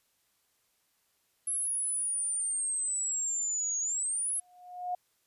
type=exponential two-way sweep; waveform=sine; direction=down then up; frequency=11000 to 6600 to 11000 Hz; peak=-29 dBFS; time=1.47-4.4 s; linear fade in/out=5 ms; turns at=3.8 s
type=tone with exponential growth; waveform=sine; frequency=720 Hz; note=F#5; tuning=47 cents flat; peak=-28 dBFS; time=4.35-4.95 s; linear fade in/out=5 ms; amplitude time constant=130 ms
effects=white hiss -73 dBFS RMS until 5.26 s + resampled to 32000 Hz